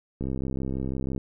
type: click train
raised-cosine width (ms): 3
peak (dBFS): -18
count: 65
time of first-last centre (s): 0.21-1.178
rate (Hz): 66.1
effects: none